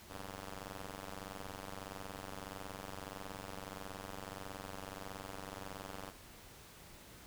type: ring-modulated tone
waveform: 5% pulse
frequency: 96.7 Hz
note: G2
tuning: 23 cents flat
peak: -31 dBFS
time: 0.08-6.13 s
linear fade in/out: 50 ms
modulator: 376 Hz
effects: pink hiss -56 dBFS RMS until 7.26 s